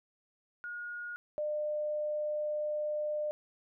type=tone pair in turn; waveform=sine; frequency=1437 / 601.4 Hz; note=F6 / D5; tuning=+49 / +41 cents; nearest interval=octave + minor third; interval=1508 cents; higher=first; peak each=-38 / -31 dBFS; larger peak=second; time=0.64-1.16 / 1.38-3.31 s; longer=second; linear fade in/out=0 ms; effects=none